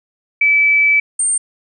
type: tone pair in turn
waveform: sine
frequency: 2305 / 8723 Hz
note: D7 / C#9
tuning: -33 / -29 cents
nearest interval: octave + major seventh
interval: 2304 cents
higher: second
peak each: -9 / -13 dBFS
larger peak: first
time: 0.41-1 / 1.19-1.38 s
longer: first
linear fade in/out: 5 ms
effects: none